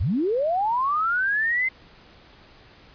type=linear sweep; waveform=sine; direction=up; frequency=62.6 to 2093 Hz; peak=-20 dBFS; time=0-1.69 s; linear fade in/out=10 ms; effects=pink hiss -51 dBFS RMS until 2.94 s + resampled to 11025 Hz